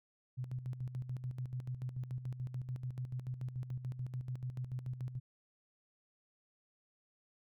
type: tone with tremolo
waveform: sine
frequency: 126.4 Hz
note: B2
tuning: 41 cents sharp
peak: -36 dBFS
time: 0.37-5.2 s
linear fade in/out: 20 ms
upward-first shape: square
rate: 6.9 Hz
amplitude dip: 65%
effects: none

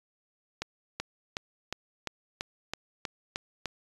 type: accelerating click train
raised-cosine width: 0.2 ms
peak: -15 dBFS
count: 10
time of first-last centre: 0.62-3.657 s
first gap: 380 ms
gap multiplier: 0.97
effects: resampled to 24000 Hz

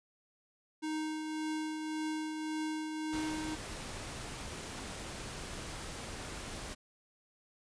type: tone with tremolo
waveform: square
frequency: 311.1 Hz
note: D#4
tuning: in tune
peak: -34 dBFS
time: 0.82-3.56 s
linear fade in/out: 20 ms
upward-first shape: triangle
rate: 1.8 Hz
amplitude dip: 40%
type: noise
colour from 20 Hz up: pink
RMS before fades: -43 dBFS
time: 3.12-6.75 s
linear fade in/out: 20 ms
effects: resampled to 22050 Hz

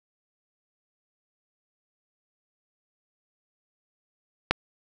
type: click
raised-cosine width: 0.3 ms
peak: -3 dBFS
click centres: 4.51 s
effects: none

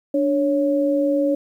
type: tone pair together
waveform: sine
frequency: 292.4 / 555 Hz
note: D4 / C#5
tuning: -7 / +2 cents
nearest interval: major seventh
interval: 1109 cents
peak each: -19 dBFS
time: 0.14-1.35 s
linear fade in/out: 5 ms
effects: 9-bit

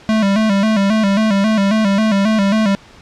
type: tone with vibrato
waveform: square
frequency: 207.7 Hz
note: G#3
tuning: in tune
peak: -12 dBFS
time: 0.09-2.75 s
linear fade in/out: 0 ms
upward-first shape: square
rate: 3.7 Hz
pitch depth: 90 cents each way
effects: pink hiss -42 dBFS RMS until 3.01 s + low-pass 5000 Hz 12 dB/octave

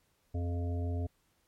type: harmonic tone with a mistuned harmonic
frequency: 87.31 Hz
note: F2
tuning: in tune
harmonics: 1 / 3 / 5 / 7 / 8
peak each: -31 / -41 / -45 / -48 / -49 dBFS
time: 0.34-1.07 s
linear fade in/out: 10 ms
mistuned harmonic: 5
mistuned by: -32 cents
effects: pink hiss -73 dBFS RMS until 1.47 s + MP3 64 kbps

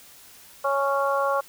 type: harmonic tone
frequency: 277.2 Hz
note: C#4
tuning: in tune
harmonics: 2 / 3 / 4 / 5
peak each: -24 / -29 / -25 / -30 dBFS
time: 0.64-1.41 s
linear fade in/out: 10 ms
effects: white hiss -49 dBFS RMS until 1.48 s

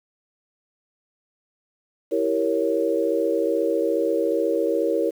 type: chord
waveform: sine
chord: E diminished seventh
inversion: none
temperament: equal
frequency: 329.6 / 392 / 466.2 / 554.4 Hz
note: E4 / G4 / Bb4 / Db5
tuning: 0 / 0 / 0 / 0 cents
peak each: -25 / -27 / -23 / -25 dBFS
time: 2.11-5.11 s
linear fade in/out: 20 ms
effects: 8-bit

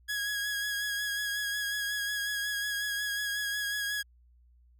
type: tone with vibrato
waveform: sawtooth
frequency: 1661.2 Hz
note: G#6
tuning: in tune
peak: -27 dBFS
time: 0.08-4.03 s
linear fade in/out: 20 ms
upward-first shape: sine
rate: 5.5 Hz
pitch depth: 25 cents each way
effects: added 60 Hz sine -58 dBFS peak until 4.79 s

